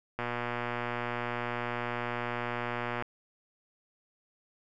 click train, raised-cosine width 0.5 ms, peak -18 dBFS, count 341, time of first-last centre 0.19-3.023 s, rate 120 Hz, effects none

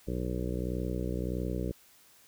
harmonic tone, 61.6 Hz, B1, 4 cents flat, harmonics 1 / 2 / 3 / 4 / 5 / 6 / 7 / 8 / 9, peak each -35 / -38 / -37 / -44 / -39 / -42 / -41 / -43 / -45 dBFS, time 0.07-1.72 s, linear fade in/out 10 ms, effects white hiss -60 dBFS RMS until 2.27 s

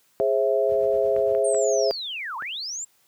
sine chord, Ab augmented, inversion none, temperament equal with one note detuned, 415.3 / 534.2 / 659.3 Hz, Ab4 / C5 / E5, 0 / +36 / 0 cents, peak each -23 dBFS, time 0.2-1.91 s, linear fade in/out 0 ms
brown noise with tremolo, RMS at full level -40 dBFS, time 0.69-1.39 s, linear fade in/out 0 ms, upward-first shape triangle, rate 8.6 Hz, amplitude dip 75%
clicks, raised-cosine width 0.5 ms, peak -25 dBFS, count 4, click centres 1.164 / 1.35 / 1.547 / 2.423 s
sine linear two-way sweep, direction down then up, 8870 to 870 to 7600 Hz, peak -29 dBFS, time 1.44-2.85 s, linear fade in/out 10 ms, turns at 2.37 s
effects white hiss -63 dBFS RMS until 3.07 s + high-pass 80 Hz 12 dB/octave

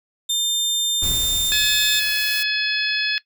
sawtooth tone, 3600 Hz, A7, 39 cents sharp, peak -16 dBFS, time 0.29-2 s, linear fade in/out 10 ms
brown noise with exponential decay, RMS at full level -26 dBFS, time 1.02-2.73 s, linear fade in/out 2 ms, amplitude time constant 370 ms
blue noise, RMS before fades -29 dBFS, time 1.03-2.43 s, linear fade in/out 2 ms
harmonic tone, 851 Hz, G#5, 42 cents sharp, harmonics 2 / 3 / 4 / 5 / 6, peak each -23 / -25 / -26 / -27 / -28 dBFS, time 1.52-3.18 s, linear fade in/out 0 ms
effects noise-tail reverb RT60 0.1 s tail -20 dB re dry

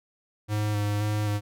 square tone with vibrato, 104.5 Hz, G#2, 11 cents sharp, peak -25 dBFS, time 0.48-1.41 s, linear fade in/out 50 ms, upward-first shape square, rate 1.9 Hz, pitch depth 17 cents each way, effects none

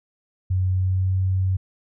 sine tone with pitch glide, 92.8 to 94.04 Hz, F#2 to F#2, +6 to +29 cents, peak -18 dBFS, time 0.5-1.57 s, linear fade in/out 10 ms, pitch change +23 cents, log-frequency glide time 0.71-1.15 s, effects none

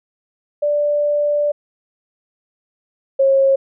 sine tone pair in turn, 587.3 / 542.1 Hz, D5 / C#5, 0 / -39 cents, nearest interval minor second, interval 139 cents, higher first, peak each -14 / -10 dBFS, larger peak second, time 0.62-1.52 / 3.19-3.56 s, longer first, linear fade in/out 10 ms, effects none

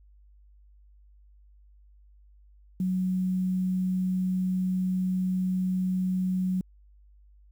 sine tone with quantisation, 185 Hz, F#3, in tune, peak -24 dBFS, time 2.8-6.61 s, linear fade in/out 2 ms, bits 9, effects added 50 Hz sine -53 dBFS peak until 7.51 s

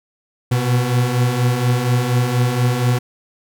40% pulse beating tone pair, 120.3 / 124.5 Hz, B2 / B2, -45 / +14 cents, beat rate 4.2 Hz, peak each -20 / -15 dBFS, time 0.51-2.99 s, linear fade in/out 10 ms, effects none

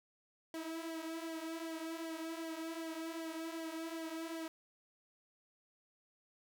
sawtooth tone with flanger, 325.6 Hz, E4, 21 cents flat, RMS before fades -43 dBFS, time 0.54-4.48 s, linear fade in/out 2 ms, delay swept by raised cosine 0.76 to 5.16 ms, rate 2.6 Hz, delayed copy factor -0.65, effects none

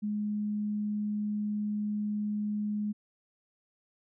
sine tone, 209.2 Hz, G#3, 13 cents sharp, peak -29 dBFS, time 0.02-2.93 s, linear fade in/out 20 ms, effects none

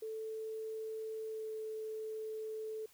sine tone with pitch glide, 440 to 436.7 Hz, A4 to A4, 0 to -13 cents, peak -39 dBFS, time 0.02-2.86 s, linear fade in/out 5 ms, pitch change -13 cents, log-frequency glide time 1.25-1.52 s, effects white hiss -65 dBFS RMS until 2.93 s

